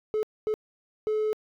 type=tone bursts at uneven times; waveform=triangle; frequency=430 Hz; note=A4; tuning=40 cents flat; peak=-21 dBFS; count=3; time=0.14-0.23 / 0.47-0.54 / 1.07-1.33 s; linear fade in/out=0 ms; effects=tanh soft clip ceiling -18 dBFS